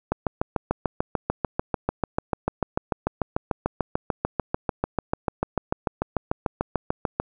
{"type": "click train", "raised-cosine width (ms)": 1, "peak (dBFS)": -8, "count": 49, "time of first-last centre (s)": [0.12, 7.2], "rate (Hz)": 6.78, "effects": []}